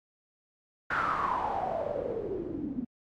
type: noise with low-pass filter sweep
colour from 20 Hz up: white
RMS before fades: -32 dBFS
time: 0.9-2.85 s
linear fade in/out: 10 ms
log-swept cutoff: 1500 to 240 Hz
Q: 8
effects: AAC 64 kbps